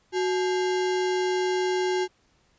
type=tone with sample-and-hold; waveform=sine; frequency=368.4 Hz; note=F#4; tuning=7 cents flat; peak=-22 dBFS; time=0.12-2.08 s; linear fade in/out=50 ms; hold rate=1225 Hz; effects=pink hiss -65 dBFS RMS until 2.58 s + resampled to 16000 Hz